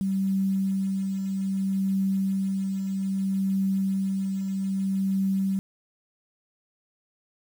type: tone with tremolo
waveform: sine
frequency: 193.2 Hz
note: G3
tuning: 25 cents flat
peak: -21 dBFS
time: 0.01-5.59 s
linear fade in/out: 0 ms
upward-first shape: triangle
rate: 0.62 Hz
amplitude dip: 45%
effects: 8-bit